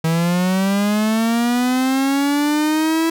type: linear sweep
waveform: 45% pulse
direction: up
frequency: 160.2 to 329.6 Hz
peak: -15 dBFS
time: 0.04-3.1 s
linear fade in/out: 5 ms
effects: none